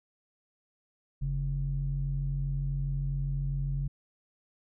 square tone with low-pass filter, 46.22 Hz, F#1, 1 cent flat, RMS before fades -31 dBFS, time 1.21-3.88 s, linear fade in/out 10 ms, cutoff 130 Hz, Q 5.6, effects none

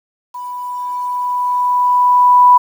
sine tone with level ramp, 987.8 Hz, B5, in tune, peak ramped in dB -24 to -3 dBFS, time 0.34-2.58 s, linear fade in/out 10 ms, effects 7-bit

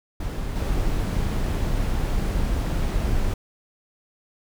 brown noise with level steps, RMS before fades -27 / -23 dBFS, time 0.2-3.34 s, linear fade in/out 5 ms, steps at 0.55 s, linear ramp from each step 20 ms, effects none

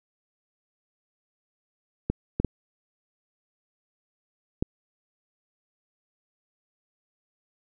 clicks, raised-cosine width 3 ms, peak -11 dBFS, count 4, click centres 2.1 / 2.4 / 2.447 / 4.625 s, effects none

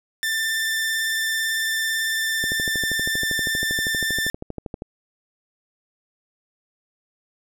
sawtooth tone with vibrato, 1782 Hz, A6, 22 cents sharp, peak -18 dBFS, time 0.23-4.3 s, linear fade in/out 0 ms, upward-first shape sine, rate 18 Hz, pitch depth 12 cents each way
click train, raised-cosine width 2 ms, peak -17 dBFS, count 31, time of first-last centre 2.44-4.821 s, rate 12.6 Hz
effects none

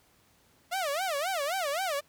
sawtooth tone with vibrato, 659.3 Hz, E5, in tune, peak -25 dBFS, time 0.71-2.01 s, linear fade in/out 20 ms, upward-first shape sine, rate 3.8 Hz, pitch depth 290 cents each way, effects pink hiss -64 dBFS RMS until 2.08 s + high-pass 60 Hz 12 dB/octave

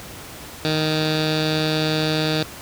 15% pulse tone with low-pass filter, 155.56 Hz, D#3, in tune, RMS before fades -21 dBFS, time 0.65-2.43 s, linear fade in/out 0 ms, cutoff 4200 Hz, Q 5.9, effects pink hiss -37 dBFS RMS until 2.61 s + high-pass 60 Hz 12 dB/octave

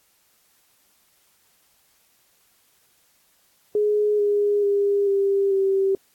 sine tone with pitch steps, 418.7 / 410.8 / 403 / 395.4 / 388 Hz, G#4 / G#4 / G4 / G4 / G4, +14 / -19 / +48 / +15 / -18 cents, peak -17 dBFS, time 3.75-5.95 s, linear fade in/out 2 ms, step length 440 ms, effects white hiss -62 dBFS RMS until 6.14 s + AAC 64 kbps

